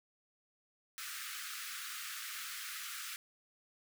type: high-pass noise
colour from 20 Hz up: pink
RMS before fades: -44 dBFS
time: 0.98-3.16 s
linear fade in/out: 0 ms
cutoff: 1200 Hz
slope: 96 dB/octave
effects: none